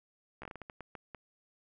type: slowing click train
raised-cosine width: 0.5 ms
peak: -29 dBFS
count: 11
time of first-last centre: 0.42-1.147 s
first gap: 14 ms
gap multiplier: 1.34
effects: none